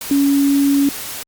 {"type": "tone in noise", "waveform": "sine", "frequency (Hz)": 280.3, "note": "C#4", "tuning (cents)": 19, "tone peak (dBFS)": -11, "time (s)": [0.11, 0.89], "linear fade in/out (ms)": 2, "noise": "white", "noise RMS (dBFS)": -28, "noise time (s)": [0.01, 1.23], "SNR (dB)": 14, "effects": ["Opus 48 kbps"]}